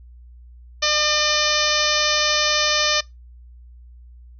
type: harmonic tone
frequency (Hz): 602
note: D5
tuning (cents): +43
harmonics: 1 / 2 / 3 / 4 / 5 / 6 / 7 / 8 / 9 / 10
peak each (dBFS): -26 / -26 / -26 / -26 / -26 / -26 / -26 / -26 / -26 / -26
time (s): 0.82-3.01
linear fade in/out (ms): 10
effects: noise-tail reverb RT60 0.2 s tail -24 dB re dry + added 60 Hz sine -41 dBFS peak until 4.39 s